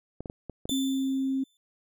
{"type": "clicks", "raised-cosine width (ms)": 2, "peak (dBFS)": -23, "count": 6, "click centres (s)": [0.206, 0.258, 0.299, 0.497, 0.655, 0.695]}
{"type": "tone with exponential decay", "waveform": "sawtooth", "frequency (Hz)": 3532, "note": "A7", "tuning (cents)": 6, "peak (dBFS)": -26, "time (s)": [0.69, 1.57], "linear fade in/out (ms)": 1, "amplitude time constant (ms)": 190}
{"type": "tone", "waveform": "sine", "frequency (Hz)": 267, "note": "C4", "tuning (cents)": 35, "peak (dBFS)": -25, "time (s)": [0.71, 1.44], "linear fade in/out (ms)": 10}
{"effects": []}